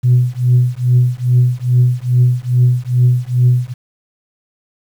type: tone with tremolo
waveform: sine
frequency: 124.1 Hz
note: B2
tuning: 9 cents sharp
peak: -4 dBFS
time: 0.03-3.74 s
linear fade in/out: 20 ms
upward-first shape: triangle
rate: 2.4 Hz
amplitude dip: 100%
effects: tanh soft clip ceiling -3 dBFS + 7-bit